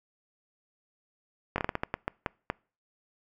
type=slowing click train; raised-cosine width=0.5 ms; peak=-13 dBFS; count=11; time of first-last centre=1.56-2.501 s; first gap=21 ms; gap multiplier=1.31; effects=noise-tail reverb RT60 0.4 s tail -26 dB re dry